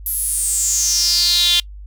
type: tone with high-pass filter sweep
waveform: sawtooth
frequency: 349.2 Hz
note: F4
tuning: in tune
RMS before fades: -17 dBFS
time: 0.06-1.6 s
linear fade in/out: 2 ms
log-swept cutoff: 12000 to 3300 Hz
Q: 6.9
effects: noise-tail reverb RT60 0.1 s tail -24 dB re dry + added 50 Hz sine -32 dBFS peak until 1.86 s